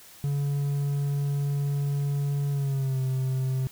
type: tone with pitch glide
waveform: triangle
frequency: 142 to 130.97 Hz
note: C#3 to C3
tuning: +42 to +2 cents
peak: -22 dBFS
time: 0.24-3.67 s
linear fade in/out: 0 ms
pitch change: -140 cents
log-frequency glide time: 2.5-3.01 s
effects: white hiss -50 dBFS RMS until 3.71 s